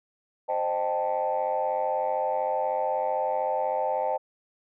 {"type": "chord", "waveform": "sine", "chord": "A half-diminished seventh", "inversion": "first", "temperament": "equal with one note detuned", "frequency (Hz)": [523.3, 616.2, 784, 880], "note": ["C5", "Eb5", "G5", "A5"], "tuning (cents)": [0, -17, 0, 0], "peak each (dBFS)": -29, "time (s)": [0.48, 4.18], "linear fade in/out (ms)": 20, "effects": ["tanh soft clip ceiling -17 dBFS"]}